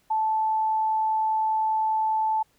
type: tone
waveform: sine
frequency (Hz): 875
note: A5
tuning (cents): -10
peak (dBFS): -21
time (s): 0.1-2.43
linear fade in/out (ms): 10
effects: pink hiss -65 dBFS RMS until 2.58 s